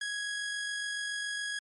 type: tone with amplitude modulation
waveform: sawtooth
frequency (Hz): 1661.2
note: G#6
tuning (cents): 0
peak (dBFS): -28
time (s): 0.01-1.59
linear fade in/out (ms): 5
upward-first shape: sine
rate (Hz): 47.1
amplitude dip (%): 30
effects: MP3 48 kbps